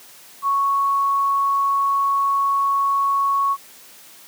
sine tone, 1108.7 Hz, C#6, in tune, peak -16 dBFS, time 0.42-3.57 s, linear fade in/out 50 ms, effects white hiss -45 dBFS RMS until 4.27 s + high-pass 150 Hz 12 dB/octave

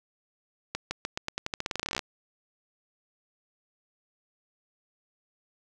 accelerating click train, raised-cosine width 0.2 ms, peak -13 dBFS, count 22, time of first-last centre 0.75-1.992 s, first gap 160 ms, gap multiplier 0.88, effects none

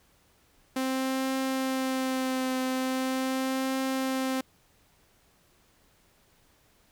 sawtooth tone with vibrato, 261.6 Hz, C4, in tune, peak -23 dBFS, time 0.76-4.41 s, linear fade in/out 5 ms, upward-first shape triangle, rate 0.41 Hz, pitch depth 22 cents each way, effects pink hiss -64 dBFS RMS until 6.91 s

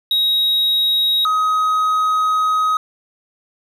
triangle tone pair in turn, 3800 / 1261.9 Hz, A#7 / D#6, +33 / +24 cents, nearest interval octave + perfect fifth, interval 1909 cents, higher first, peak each -12 dBFS, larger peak neither, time 0.11-1.25 / 1.25-2.77 s, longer second, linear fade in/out 2 ms, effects none

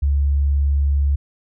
sine tone, 70.6 Hz, C#2, 32 cents sharp, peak -14 dBFS, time 0.02-1.16 s, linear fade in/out 10 ms, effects none

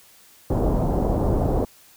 pink low-pass noise, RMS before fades -21 dBFS, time 0.5-1.65 s, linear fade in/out 5 ms, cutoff 780 Hz, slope 24 dB/octave, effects white hiss -52 dBFS RMS until 1.96 s

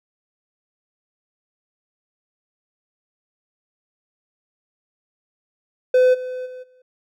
triangle tone with level steps, 507 Hz, B4, 45 cents sharp, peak -9 / -24 / -31 / -49 dBFS, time 5.94-6.82 s, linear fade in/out 5 ms, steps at 6.13 / 6.45 / 6.62 s, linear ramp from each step 20 ms, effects none

